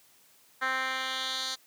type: tone with band-pass filter sweep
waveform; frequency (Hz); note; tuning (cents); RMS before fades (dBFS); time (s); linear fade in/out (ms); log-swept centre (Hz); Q
10% pulse; 261.6; C4; 0; -32; 0.61-1.56; 20; 1700 to 4800; 2.2
effects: white hiss -61 dBFS RMS until 1.66 s + high-pass 100 Hz 12 dB/octave